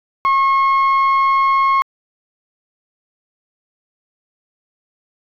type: tone pair together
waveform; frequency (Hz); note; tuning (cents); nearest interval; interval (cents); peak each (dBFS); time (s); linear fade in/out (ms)
sine; 1085.8 / 2167; C#6 / C#7; -36 / -40; octave; 1196; -10 / -21; 0.25-1.82; 0
effects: tanh soft clip ceiling -8 dBFS